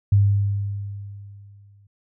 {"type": "tone with exponential decay", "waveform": "sine", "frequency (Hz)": 100.6, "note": "G2", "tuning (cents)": 45, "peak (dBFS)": -11, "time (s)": [0.12, 1.87], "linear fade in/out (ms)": 5, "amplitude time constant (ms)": 380, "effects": []}